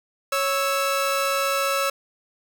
sawtooth tone pair together, 553 / 1315.3 Hz, C#5 / E6, -4 / -4 cents, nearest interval octave + minor third, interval 1500 cents, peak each -20 dBFS, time 0.32-1.9 s, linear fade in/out 5 ms, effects none

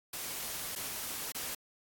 white noise with dropouts, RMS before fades -39 dBFS, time 0.13-1.55 s, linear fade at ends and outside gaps 5 ms, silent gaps 0.753-0.759 / 1.321-1.346 s, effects AAC 64 kbps

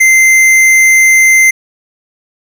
sine tone with hard clipping, 2079 Hz, C7, 12 cents flat, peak -5 dBFS, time 0-1.51 s, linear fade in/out 10 ms, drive 12 dB, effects none

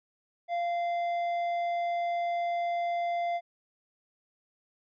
sine tone with tanh clipping, 692 Hz, F5, 16 cents flat, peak -29 dBFS, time 0.48-3.41 s, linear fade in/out 50 ms, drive 8 dB, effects none

